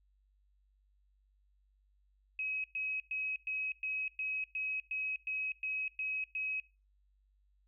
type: tone bursts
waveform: sine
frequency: 2548 Hz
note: D#7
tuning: 41 cents sharp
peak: -34 dBFS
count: 12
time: 2.39-6.6 s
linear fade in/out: 2 ms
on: 250 ms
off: 110 ms
effects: noise-tail reverb RT60 0.3 s tail -21 dB re dry + added 49 Hz sine -68 dBFS peak until 7.67 s